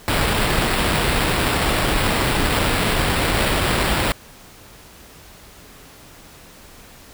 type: noise with sample-and-hold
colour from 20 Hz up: pink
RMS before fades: -19 dBFS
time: 0.08-4.12 s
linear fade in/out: 0 ms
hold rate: 6300 Hz
effects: pink hiss -44 dBFS RMS until 7.13 s